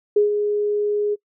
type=tone with ADSR envelope; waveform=sine; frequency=415.2 Hz; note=G#4; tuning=in tune; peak=-11 dBFS; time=0.16-1.16 s; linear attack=6 ms; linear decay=130 ms; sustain=-7 dB; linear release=27 ms; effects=noise-tail reverb RT60 0.1 s tail -25 dB re dry